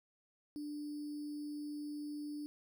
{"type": "tone with sample-and-hold", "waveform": "sine", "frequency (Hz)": 295.5, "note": "D4", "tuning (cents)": 11, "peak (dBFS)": -40, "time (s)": [0.56, 2.46], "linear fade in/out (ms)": 0, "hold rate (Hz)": 4900, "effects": []}